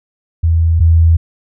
sine tone pair in turn, 82.41 / 82.41 Hz, E2 / E2, 0 / 0 cents, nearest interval unison, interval 0 cents, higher neither, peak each -8 / -5 dBFS, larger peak second, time 0.43-0.8 / 0.8-1.17 s, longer neither, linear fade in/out 10 ms, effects none

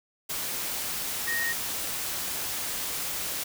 sine tone in noise, 1864.7 Hz, A#6, in tune, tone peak -27 dBFS, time 1.27-1.53 s, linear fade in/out 10 ms, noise white, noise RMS -32 dBFS, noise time 0.29-3.44 s, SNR +2 dB, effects none

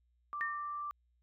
sine tone, 1174.7 Hz, D6, in tune, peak -37 dBFS, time 0.33-0.91 s, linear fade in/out 0 ms
sine tone with exponential decay, 1823 Hz, A#6, 39 cents flat, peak -31 dBFS, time 0.41-0.82 s, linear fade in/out 0 ms, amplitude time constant 89 ms
effects added 60 Hz sine -70 dBFS peak until 1.22 s

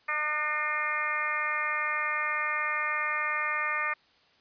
harmonic tone with a mistuned harmonic, 302.8 Hz, D#4, 47 cents flat, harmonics 2 / 3 / 4 / 5 / 6 / 7 / 8, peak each -42 / -41 / -32 / -39 / -32 / -33 / -36 dBFS, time 0.08-3.94 s, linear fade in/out 10 ms, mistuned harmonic 5, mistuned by -34 cents, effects white hiss -63 dBFS RMS until 4.4 s + resampled to 11025 Hz

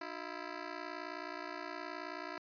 10% pulse ring-modulated tone, 331.2 Hz, E4, 8 cents sharp, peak -30 dBFS, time 0.01-2.38 s, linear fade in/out 2 ms, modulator 29.5 Hz, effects resampled to 11025 Hz

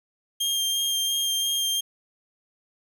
sawtooth tone with vibrato, 3203 Hz, G7, 37 cents sharp, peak -20 dBFS, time 0.4-1.81 s, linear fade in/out 10 ms, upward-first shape sine, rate 2.9 Hz, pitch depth 12 cents each way, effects none

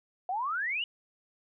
sine exponential sweep, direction up, 705 to 2995 Hz, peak -29 dBFS, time 0.29-0.84 s, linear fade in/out 2 ms, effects none

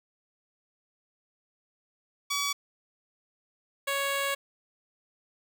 10% pulse tone pair in turn, 1139 / 555.5 Hz, C#6 / C#5, +47 / +4 cents, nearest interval octave, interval 1243 cents, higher first, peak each -19 / -19 dBFS, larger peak neither, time 2.3-2.53 / 3.87-4.35 s, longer second, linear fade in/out 10 ms, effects none

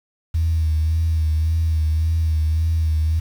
sine tone with vibrato, 79.8 Hz, D#2, 44 cents sharp, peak -15 dBFS, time 0.34-3.2 s, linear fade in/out 10 ms, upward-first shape sine, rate 1.8 Hz, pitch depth 42 cents each way, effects tanh soft clip ceiling -11 dBFS + 7-bit

